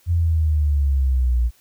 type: exponential sweep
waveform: sine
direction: down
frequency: 87.31 to 58.27 Hz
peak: -15 dBFS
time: 0.06-1.51 s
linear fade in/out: 50 ms
effects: white hiss -57 dBFS RMS until 1.6 s